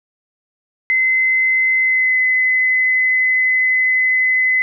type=tone with pitch glide; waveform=sine; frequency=2052 to 2028 Hz; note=C7 to B6; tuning=-34 to +45 cents; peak=-12 dBFS; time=0.9-4.62 s; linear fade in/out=0 ms; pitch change=-21 cents; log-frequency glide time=1.81-2.19 s; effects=none